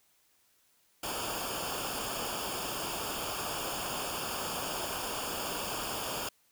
pink noise with comb filter, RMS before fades -36 dBFS, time 1.03-6.29 s, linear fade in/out 5 ms, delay 0.5 ms, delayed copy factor -0.8, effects white hiss -69 dBFS RMS until 6.51 s

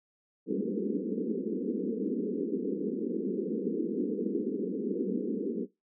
pink band-pass noise, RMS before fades -32 dBFS, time 0.46-5.67 s, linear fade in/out 50 ms, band 190 to 470 Hz, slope 96 dB/octave, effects noise-tail reverb RT60 0.2 s tail -18 dB re dry

